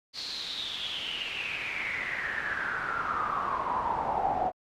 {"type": "noise with band-pass filter sweep", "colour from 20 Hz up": "brown", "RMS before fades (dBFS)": -32, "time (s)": [0.13, 4.52], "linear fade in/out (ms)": 50, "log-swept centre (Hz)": [4500, 720], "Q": 8.4, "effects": ["Opus 48 kbps"]}